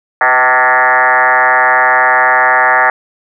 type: tone with frequency modulation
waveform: sine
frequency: 1294 Hz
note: E6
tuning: 32 cents flat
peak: -6 dBFS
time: 0.21-2.9 s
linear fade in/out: 2 ms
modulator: 132 Hz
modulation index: 4.8
effects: none